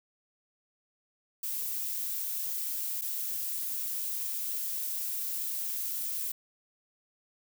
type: noise with dropouts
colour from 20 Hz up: violet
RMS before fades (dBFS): -34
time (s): 1.43-6.32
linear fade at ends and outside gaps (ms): 5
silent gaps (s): 3.013-3.019
effects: none